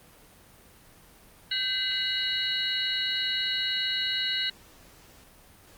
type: tone cluster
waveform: sine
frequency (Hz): 1552 / 2026 / 2906 / 3906 / 4271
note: G6 / B6 / F#7 / B7 / C8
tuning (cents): -18 / +44 / -32 / -20 / +35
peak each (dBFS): -35 / -36 / -31 / -30 / -33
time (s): 1.51-4.5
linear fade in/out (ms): 5
effects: pink hiss -54 dBFS RMS until 5.77 s + Opus 32 kbps